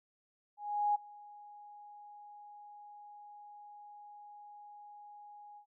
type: tone with ADSR envelope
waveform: sine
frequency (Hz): 828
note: G#5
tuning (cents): -5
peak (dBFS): -26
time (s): 0.57-5.66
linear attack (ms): 380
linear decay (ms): 13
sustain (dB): -24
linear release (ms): 87
effects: none